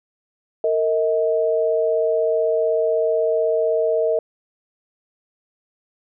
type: tone pair together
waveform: sine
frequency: 458 / 635.1 Hz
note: A#4 / D#5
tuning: -31 / +35 cents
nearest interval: tritone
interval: 566 cents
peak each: -19 dBFS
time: 0.64-4.19 s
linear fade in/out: 2 ms
effects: none